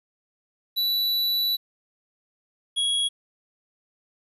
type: tone pair in turn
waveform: square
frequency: 3951 / 3322 Hz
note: B7 / G#7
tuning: 0 / 0 cents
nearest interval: minor third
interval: 300 cents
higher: first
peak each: -22 dBFS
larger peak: neither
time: 0.76-1.57 / 2.76-3.09 s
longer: first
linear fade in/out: 20 ms
effects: resampled to 32000 Hz + 10-bit